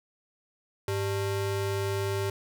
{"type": "ring-modulated tone", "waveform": "square", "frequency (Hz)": 246.9, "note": "B3", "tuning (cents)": 0, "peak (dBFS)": -25, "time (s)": [0.88, 2.3], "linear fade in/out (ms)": 2, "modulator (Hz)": 145, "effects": []}